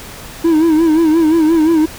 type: tone with vibrato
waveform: triangle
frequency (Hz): 320.8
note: E4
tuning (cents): -47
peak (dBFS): -6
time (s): 0.44-1.86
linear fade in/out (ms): 10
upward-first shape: sine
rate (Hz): 5.7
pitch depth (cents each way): 85
effects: pink hiss -32 dBFS RMS until 1.98 s